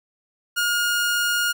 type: tone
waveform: sawtooth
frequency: 1427 Hz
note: F6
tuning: 37 cents sharp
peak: -16 dBFS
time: 0.56-1.53 s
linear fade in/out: 20 ms
effects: none